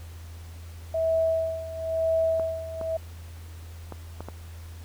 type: tone with tremolo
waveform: sine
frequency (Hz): 650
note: E5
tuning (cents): -24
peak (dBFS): -20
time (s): 0.94-2.97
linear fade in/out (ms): 5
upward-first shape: sine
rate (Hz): 1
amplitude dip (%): 80
type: clicks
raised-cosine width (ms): 1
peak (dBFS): -22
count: 5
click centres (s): 2.397 / 2.813 / 3.923 / 4.206 / 4.286
effects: added 83 Hz sine -39 dBFS peak until 4.84 s + pink hiss -52 dBFS RMS until 4.84 s